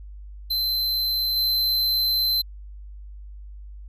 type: tone with level steps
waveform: square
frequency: 4082 Hz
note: C8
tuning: 44 cents flat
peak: -22 / -20 dBFS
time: 0.5-2.42 s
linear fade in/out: 10 ms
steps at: 1.36 s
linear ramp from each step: 10 ms
effects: added 50 Hz sine -37 dBFS peak until 3.88 s